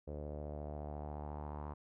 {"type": "tone with low-pass filter sweep", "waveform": "sawtooth", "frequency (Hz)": 74.2, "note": "D2", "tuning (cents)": 18, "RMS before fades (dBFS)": -44, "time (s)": [0.07, 1.74], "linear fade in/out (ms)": 10, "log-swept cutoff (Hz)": [520, 1000], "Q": 3.7, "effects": []}